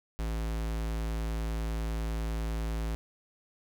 square tone, 55 Hz, A1, in tune, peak -31 dBFS, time 0.19-2.95 s, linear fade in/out 0 ms, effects none

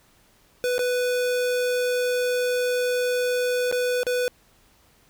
square tone with dropouts, 495.5 Hz, B4, 6 cents sharp, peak -22 dBFS, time 0.64-4.28 s, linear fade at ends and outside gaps 0 ms, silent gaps 0.781-0.792 / 3.714-3.725 / 4.032-4.067 s, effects pink hiss -59 dBFS RMS until 5.09 s

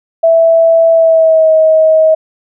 sine tone with pitch glide, 659 to 634 Hz, E5 to D#5, -1 to +32 cents, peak -4 dBFS, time 0.23-2.15 s, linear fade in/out 10 ms, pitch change -67 cents, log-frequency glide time 0.92-1.52 s, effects none

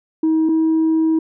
sine tone pair in turn, 318.2 / 320.4 Hz, D#4 / E4, +39 / -49 cents, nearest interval unison, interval 12 cents, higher second, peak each -11 dBFS, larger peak neither, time 0.23-0.49 / 0.49-1.19 s, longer second, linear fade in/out 5 ms, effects tanh soft clip ceiling -11 dBFS

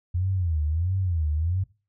sine tone with vibrato, 84.8 Hz, E2, 50 cents sharp, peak -22 dBFS, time 0.14-1.64 s, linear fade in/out 10 ms, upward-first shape sine, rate 1.5 Hz, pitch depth 210 cents each way, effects noise-tail reverb RT60 0.3 s tail -18 dB re dry

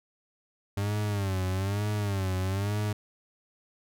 40% pulse tone with vibrato, 98.9 Hz, G2, 16 cents sharp, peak -26 dBFS, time 0.77-2.93 s, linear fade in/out 5 ms, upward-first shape sine, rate 1.1 Hz, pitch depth 110 cents each way, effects none

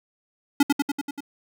square tone with echo, 284.2 Hz, C#4, 43 cents sharp, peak -14 dBFS, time 0.6-0.63 s, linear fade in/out 5 ms, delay 96 ms, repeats 6, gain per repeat -3 dB, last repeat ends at 1.206 s, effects none

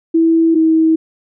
sine tone pair in turn, 327.8 / 320.9 Hz, E4 / E4, -10 / -46 cents, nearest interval unison, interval 36 cents, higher first, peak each -8 dBFS, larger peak neither, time 0.14-0.55 / 0.55-0.96 s, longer neither, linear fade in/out 10 ms, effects none

